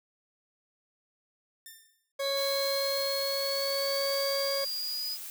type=tone with exponential decay; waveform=5% pulse; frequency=1796 Hz; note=A6; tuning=35 cents sharp; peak=-32 dBFS; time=1.66-2.12 s; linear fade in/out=2 ms; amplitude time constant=98 ms
type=tone with tremolo; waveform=40% pulse; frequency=552 Hz; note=C#5; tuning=7 cents flat; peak=-28 dBFS; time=2.19-4.65 s; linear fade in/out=10 ms; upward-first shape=sine; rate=0.63 Hz; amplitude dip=25%
type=exponential sweep; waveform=triangle; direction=up; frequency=4000 to 4983 Hz; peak=-31 dBFS; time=2.21-5.18 s; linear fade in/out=50 ms
type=noise; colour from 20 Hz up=blue; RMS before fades=-41 dBFS; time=2.37-5.3 s; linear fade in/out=0 ms
effects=none